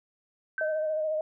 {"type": "tone with exponential decay", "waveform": "sine", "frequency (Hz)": 1543, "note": "G6", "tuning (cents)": -28, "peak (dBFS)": -27, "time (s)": [0.58, 1.03], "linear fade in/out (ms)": 1, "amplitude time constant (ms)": 96}
{"type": "tone with vibrato", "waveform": "sine", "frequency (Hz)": 622.3, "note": "D#5", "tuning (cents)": 0, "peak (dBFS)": -26, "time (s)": [0.61, 1.21], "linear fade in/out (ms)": 2, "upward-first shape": "sine", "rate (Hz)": 14, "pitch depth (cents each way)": 30}
{"effects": []}